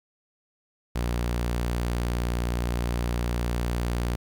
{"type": "tone", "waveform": "sawtooth", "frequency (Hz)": 59.5, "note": "A#1", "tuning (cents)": 36, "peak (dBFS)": -21, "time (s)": [0.95, 4.16], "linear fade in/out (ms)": 10, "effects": ["10-bit"]}